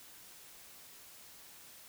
silence, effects white hiss -55 dBFS RMS until 1.88 s

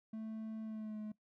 triangle tone with pitch glide, 220 to 213.5 Hz, A3 to G#3, 0 to +48 cents, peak -39 dBFS, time 0.13-1.12 s, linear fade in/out 5 ms, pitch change -52 cents, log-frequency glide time 0.63-0.99 s, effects noise-tail reverb RT60 0.1 s tail -19 dB re dry

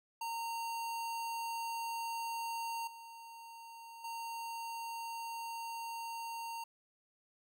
square tone with level steps, 921 Hz, A#5, 21 cents flat, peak -38 / -50 / -41 dBFS, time 0.21-6.64 s, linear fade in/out 5 ms, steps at 2.87 / 4.04 s, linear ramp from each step 5 ms, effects none

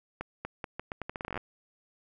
accelerating click train, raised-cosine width 0.5 ms, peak -20 dBFS, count 17, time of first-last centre 0.21-1.376 s, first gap 240 ms, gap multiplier 0.8, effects none

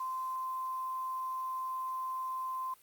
sine tone with quantisation, 1038 Hz, C6, 14 cents flat, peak -34 dBFS, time 0-2.74 s, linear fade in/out 5 ms, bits 9, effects white hiss -63 dBFS RMS until 2.82 s + Opus 48 kbps

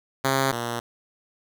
5% pulse tone pair in turn, 134.7 / 118.39 Hz, C#3 / A#2, -49 / +27 cents, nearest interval major second, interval 224 cents, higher first, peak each -9 / -16 dBFS, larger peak first, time 0.24-0.52 / 0.52-0.8 s, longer neither, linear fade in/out 10 ms, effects none

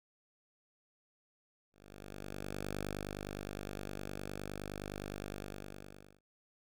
5% pulse tone with ADSR envelope, 49.71 Hz, G1, 25 cents sharp, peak -26 dBFS, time 1.72-6.21 s, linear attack 1100 ms, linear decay 340 ms, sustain -4 dB, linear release 920 ms, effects none

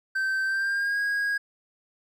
triangle tone with pitch glide, 1552 to 1641.4 Hz, G6 to G#6, -18 to -21 cents, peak -22 dBFS, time 0.15-1.38 s, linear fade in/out 10 ms, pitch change +97 cents, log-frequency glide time 0.44-0.99 s, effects none

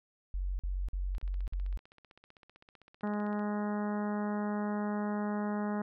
sine tone bursts, 46.32 Hz, F#1, 3 cents sharp, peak -31 dBFS, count 5, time 0.34-1.774 s, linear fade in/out 0 ms, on 250 ms, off 46 ms
click train, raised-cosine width 0.3 ms, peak -40 dBFS, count 36, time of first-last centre 1.15-3.394 s, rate 15.6 Hz
harmonic tone, 207.9 Hz, G#3, 2 cents sharp, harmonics 1 / 2 / 3 / 4 / 5 / 6 / 7 / 8 / 9, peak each -32 / -41 / -42 / -42 / -46 / -48 / -49 / -53 / -53 dBFS, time 3.03-5.82 s, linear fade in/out 5 ms
effects none

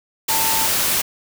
sine tone in noise, 894 Hz, A5, 27 cents sharp, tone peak -23 dBFS, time 0.29-0.67 s, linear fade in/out 10 ms, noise white, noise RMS -19 dBFS, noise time 0.28-1.02 s, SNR -7 dB, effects none

